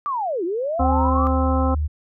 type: linear two-way sweep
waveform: sine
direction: down then up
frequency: 1198 to 323.4 to 1198 Hz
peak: -21 dBFS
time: 0.06-1.27 s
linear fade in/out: 0 ms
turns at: 0.44 s
type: tone with pitch glide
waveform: sine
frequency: 74.8 to 75.36 Hz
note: D2 to D2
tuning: +32 to +45 cents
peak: -19 dBFS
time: 0.79-1.88 s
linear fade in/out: 20 ms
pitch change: +13 cents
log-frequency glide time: 1.66-1.73 s
type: harmonic tone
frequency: 261.6 Hz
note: C4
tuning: in tune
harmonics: 1 / 2 / 3 / 4 / 5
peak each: -22 / -25 / -27 / -28 / -29 dBFS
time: 0.79-1.75 s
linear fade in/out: 10 ms
effects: none